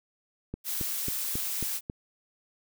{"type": "click train", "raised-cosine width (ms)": 3, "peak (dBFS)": -21, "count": 6, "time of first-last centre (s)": [0.54, 1.899], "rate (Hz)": 3.68}
{"type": "noise", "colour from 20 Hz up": "blue", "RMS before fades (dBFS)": -32, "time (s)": [0.64, 1.81], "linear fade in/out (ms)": 50}
{"effects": []}